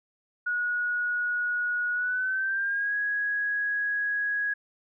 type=tone with pitch glide; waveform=sine; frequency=1455 to 1661.7 Hz; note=F#6 to G#6; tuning=-29 to +1 cents; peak=-25 dBFS; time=0.46-4.54 s; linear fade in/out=10 ms; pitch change=+230 cents; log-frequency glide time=1.93-2.95 s; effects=none